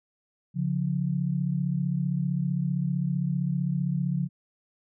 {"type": "tone pair together", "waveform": "sine", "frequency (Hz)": [141.5, 176.93], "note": ["C#3", "F3"], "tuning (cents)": [36, 23], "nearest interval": "major third", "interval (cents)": 387, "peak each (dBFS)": -27, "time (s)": [0.54, 4.29], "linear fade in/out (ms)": 50, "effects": []}